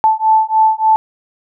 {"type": "beating tone pair", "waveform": "sine", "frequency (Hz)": [875, 878.4], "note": ["A5", "A5"], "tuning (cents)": [-10, -3], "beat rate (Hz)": 3.4, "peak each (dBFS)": -12, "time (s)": [0.04, 0.96], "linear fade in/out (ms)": 0, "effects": []}